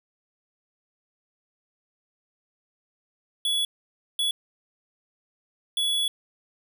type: tone bursts at uneven times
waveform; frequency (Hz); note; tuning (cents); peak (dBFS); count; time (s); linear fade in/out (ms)
square; 3390; G#7; +35; -23; 3; 3.45-3.65 / 4.19-4.31 / 5.77-6.08; 2
effects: none